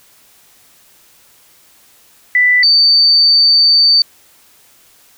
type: tone pair in turn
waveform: sine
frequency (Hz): 1984 / 4579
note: B6 / D8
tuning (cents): +7 / -45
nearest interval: octave + major second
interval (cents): 1448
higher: second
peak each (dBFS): -7 / -6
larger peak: second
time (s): 2.35-2.63 / 2.63-4.02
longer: second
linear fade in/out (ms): 2
effects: white hiss -48 dBFS RMS until 5.17 s